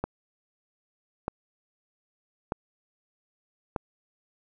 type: click train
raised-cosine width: 1 ms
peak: -14 dBFS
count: 4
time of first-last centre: 0.04-3.762 s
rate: 0.806 Hz
effects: none